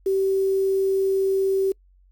sine tone with quantisation, 386.1 Hz, G4, 26 cents flat, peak -18 dBFS, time 0.06-1.72 s, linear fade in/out 5 ms, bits 7, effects noise-tail reverb RT60 0.1 s tail -26 dB re dry + added 46 Hz sine -53 dBFS peak until 2.11 s

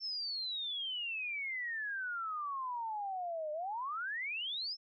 sine exponential two-way sweep, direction down then up, 5400 to 596 to 5400 Hz, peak -36 dBFS, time 0-4.77 s, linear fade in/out 50 ms, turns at 3.52 s, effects none

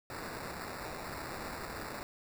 blue noise with sample-and-hold, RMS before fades -42 dBFS, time 0.1-2.03 s, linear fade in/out 0 ms, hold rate 3150 Hz, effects none

